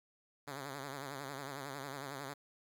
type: tone with vibrato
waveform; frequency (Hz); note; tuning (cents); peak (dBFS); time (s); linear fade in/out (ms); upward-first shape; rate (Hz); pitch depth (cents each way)
5% pulse; 138.59; C#3; 0; -31; 0.47-2.34; 10; triangle; 11; 110
effects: 12-bit